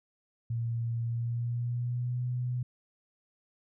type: tone with pitch glide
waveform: sine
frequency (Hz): 116.4 to 124.04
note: A#2 to B2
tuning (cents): -2 to +8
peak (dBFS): -29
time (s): 0.5-2.63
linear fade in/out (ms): 5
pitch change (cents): +110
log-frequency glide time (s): 1.04-2.23
effects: none